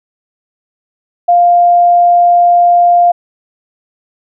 sine tone, 700 Hz, F5, 4 cents sharp, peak -4 dBFS, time 1.28-3.12 s, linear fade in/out 10 ms, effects none

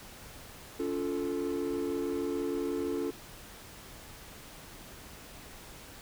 triangle chord, Db augmented, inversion none, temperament equal with one note detuned, 282.8 / 349.2 / 440 Hz, Db4 / F4 / A4, +35 / 0 / 0 cents, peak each -32 dBFS, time 0.79-3.11 s, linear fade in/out 10 ms, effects tanh soft clip ceiling -23 dBFS + pink hiss -49 dBFS RMS until 6.01 s

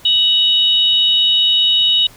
sine tone pair together, 2960 / 3765 Hz, F#7 / A#7, 0 / +16 cents, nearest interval major third, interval 416 cents, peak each -13 dBFS, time 0.05-2.07 s, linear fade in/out 5 ms, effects pink hiss -43 dBFS RMS until 2.16 s

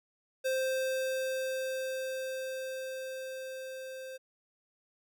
square tone with level ramp, 523.3 Hz, C5, in tune, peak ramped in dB -29 to -42 dBFS, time 0.44-4.18 s, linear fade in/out 20 ms, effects none

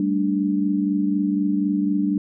sine chord, G suspended second, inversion none, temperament equal, 196 / 220 / 293.7 Hz, G3 / A3 / D4, 0 / 0 / 0 cents, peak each -22 / -27 / -21 dBFS, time 0-2.18 s, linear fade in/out 2 ms, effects none

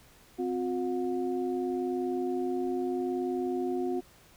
sine tone cluster, 259.4 / 360.1 / 723 Hz, C4 / F#4 / F#5, -15 / -47 / -40 cents, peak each -33 / -30 / -39 dBFS, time 0.38-4.01 s, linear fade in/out 20 ms, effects pink hiss -58 dBFS RMS until 4.36 s

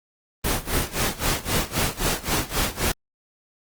pink noise with tremolo, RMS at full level -21 dBFS, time 0.44-2.92 s, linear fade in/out 5 ms, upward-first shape sine, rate 3.8 Hz, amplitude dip 90%, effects Opus 24 kbps

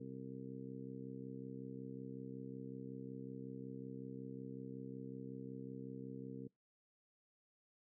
harmonic tone, 65.41 Hz, C2, in tune, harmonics 2 / 3 / 4 / 5 / 6 / 7, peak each -52 / -52 / -50 / -59 / -58 / -53 dBFS, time 0-6.48 s, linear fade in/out 10 ms, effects noise-tail reverb RT60 0.2 s tail -25 dB re dry

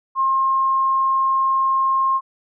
sine tone, 1067 Hz, C6, 34 cents sharp, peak -15 dBFS, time 0.15-2.21 s, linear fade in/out 50 ms, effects none

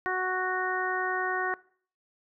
harmonic tone, 370 Hz, F#4, in tune, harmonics 1 / 2 / 3 / 4 / 5, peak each -33 / -33 / -33 / -33 / -33 dBFS, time 0.06-1.54 s, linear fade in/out 0 ms, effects noise-tail reverb RT60 0.5 s tail -21 dB re dry

